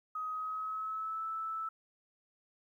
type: tone with pitch glide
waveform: sine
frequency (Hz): 1260 to 1314.3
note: D#6 to E6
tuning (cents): +21 to -6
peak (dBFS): -35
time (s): 0.15-1.69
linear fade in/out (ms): 5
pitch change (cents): +73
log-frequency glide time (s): 0.33-1.24
effects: 12-bit